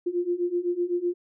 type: beating tone pair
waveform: sine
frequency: 347 / 354.9 Hz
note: F4 / F4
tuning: -11 / +28 cents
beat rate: 7.9 Hz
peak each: -28 / -26 dBFS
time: 0.06-1.14 s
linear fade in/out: 10 ms
effects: none